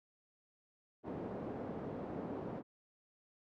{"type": "band-pass noise", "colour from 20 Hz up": "pink", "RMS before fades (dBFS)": -43, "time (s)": [1.03, 2.63], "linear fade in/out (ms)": 50, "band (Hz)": [180, 580], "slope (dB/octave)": 12, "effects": []}